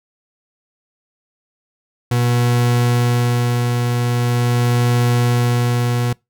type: tone with tremolo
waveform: 40% pulse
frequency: 121.1 Hz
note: B2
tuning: 34 cents flat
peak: -12 dBFS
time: 2.11-6.13 s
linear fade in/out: 5 ms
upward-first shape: sine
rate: 0.43 Hz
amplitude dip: 30%
effects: noise-tail reverb RT60 0.2 s tail -25 dB re dry